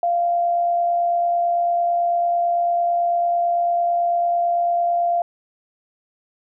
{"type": "tone with amplitude modulation", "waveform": "sine", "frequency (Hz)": 693, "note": "F5", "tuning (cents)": -14, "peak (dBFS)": -15, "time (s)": [0.03, 5.22], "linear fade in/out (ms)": 2, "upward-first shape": "sine", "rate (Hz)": 69, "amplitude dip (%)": 30, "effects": []}